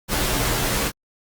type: noise with comb filter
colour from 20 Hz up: pink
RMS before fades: -22 dBFS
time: 0.08-0.92 s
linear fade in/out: 50 ms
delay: 12 ms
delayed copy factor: -0.75
effects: Opus 48 kbps